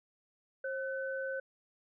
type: tone pair together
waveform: sine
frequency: 535 / 1513.2 Hz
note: C5 / F#6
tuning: +38 / +38 cents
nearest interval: octave + tritone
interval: 1800 cents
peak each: -36 / -39 dBFS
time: 0.64-1.4 s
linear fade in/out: 5 ms
effects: none